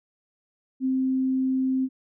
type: tone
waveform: sine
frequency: 261.6 Hz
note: C4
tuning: in tune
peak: -21 dBFS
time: 0.8-1.89 s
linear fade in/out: 50 ms
effects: none